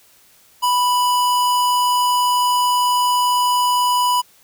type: tone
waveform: square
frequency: 987.8 Hz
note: B5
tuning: in tune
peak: -15 dBFS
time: 0.62-4.22 s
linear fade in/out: 20 ms
effects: white hiss -52 dBFS RMS until 4.43 s